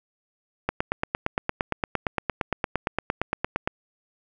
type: click train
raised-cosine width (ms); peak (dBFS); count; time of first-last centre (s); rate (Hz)
0.5; -8; 27; 0.69-3.675; 8.71
effects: none